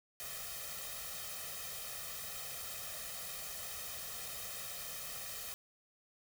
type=noise with comb filter; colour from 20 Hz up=white; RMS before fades=-44 dBFS; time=0.2-5.54 s; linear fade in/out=0 ms; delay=1.6 ms; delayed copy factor=+0.95; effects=none